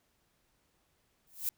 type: noise with exponential growth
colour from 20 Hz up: violet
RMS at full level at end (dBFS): -29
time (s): 1.27-1.49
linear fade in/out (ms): 2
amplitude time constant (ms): 46
effects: pink hiss -74 dBFS RMS until 1.57 s